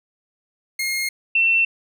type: tone pair in turn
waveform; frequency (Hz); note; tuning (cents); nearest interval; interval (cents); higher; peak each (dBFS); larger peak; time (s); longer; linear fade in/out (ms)
sawtooth / sine; 2140 / 2696; C7 / E7; +38 / +38; major third; 400; second; -18 / -14; second; 0.79-1.09 / 1.35-1.65; neither; 5
effects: none